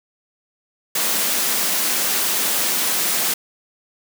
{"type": "high-pass noise", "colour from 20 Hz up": "white", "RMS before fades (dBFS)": -20, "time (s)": [0.95, 3.34], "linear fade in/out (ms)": 5, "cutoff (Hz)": 160, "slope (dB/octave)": 48, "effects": []}